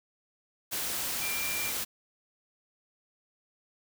sine tone in noise, 2373 Hz, D7, 17 cents sharp, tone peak -35 dBFS, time 1.21-1.71 s, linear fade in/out 20 ms, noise white, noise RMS -33 dBFS, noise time 0.71-1.85 s, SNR -5 dB, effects none

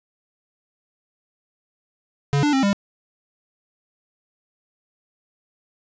square tone with pitch steps, 142 / 294.5 / 267.3 / 200.2 Hz, C#3 / D4 / C4 / G3, +42 / +5 / +37 / +37 cents, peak -17 dBFS, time 2.33-2.73 s, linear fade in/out 0 ms, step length 100 ms, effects resampled to 16000 Hz + 9-bit

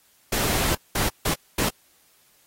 pink noise bursts at uneven times, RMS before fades -24 dBFS, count 4, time 0.32-0.75 / 0.95-1.09 / 1.25-1.34 / 1.58-1.69 s, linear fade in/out 5 ms, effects white hiss -60 dBFS RMS until 2.46 s + AAC 48 kbps

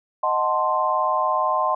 sine chord, D# diminished seventh, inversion none, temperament equal, 622.3 / 740 / 880 / 1046.5 Hz, D#5 / F#5 / A5 / C6, 0 / 0 / 0 / 0 cents, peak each -25 / -26 / -26 / -21 dBFS, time 0.23-1.75 s, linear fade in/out 5 ms, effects none

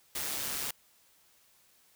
white noise with amplitude modulation, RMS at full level -33 dBFS, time 0.15-0.71 s, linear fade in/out 5 ms, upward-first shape sine, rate 141 Hz, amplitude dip 50%, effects white hiss -65 dBFS RMS until 1.95 s

